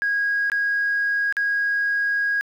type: tone with dropouts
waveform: sine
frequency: 1643 Hz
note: G#6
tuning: 19 cents flat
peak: -18 dBFS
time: 0.02-2.41 s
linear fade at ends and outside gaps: 0 ms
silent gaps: 0.499-0.518 / 1.325-1.368 s
effects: tanh soft clip ceiling -15 dBFS + 9-bit

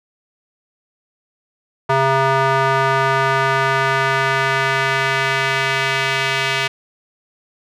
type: tone with band-pass filter sweep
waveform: square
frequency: 134.6 Hz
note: C3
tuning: 49 cents sharp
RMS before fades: -17 dBFS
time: 1.89-6.68 s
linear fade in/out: 10 ms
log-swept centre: 1000 to 2500 Hz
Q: 1.4
effects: none

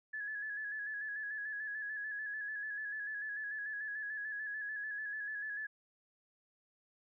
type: tone with vibrato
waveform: sine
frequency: 1700 Hz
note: G#6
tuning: 40 cents sharp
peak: -38 dBFS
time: 0.13-5.67 s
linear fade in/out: 10 ms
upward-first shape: square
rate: 6.8 Hz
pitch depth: 36 cents each way
effects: none

